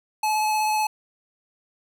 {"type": "tone with vibrato", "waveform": "square", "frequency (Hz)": 858, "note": "A5", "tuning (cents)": -44, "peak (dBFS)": -21, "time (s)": [0.23, 0.87], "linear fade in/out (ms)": 5, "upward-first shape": "sine", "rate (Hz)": 16, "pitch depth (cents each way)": 11, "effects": []}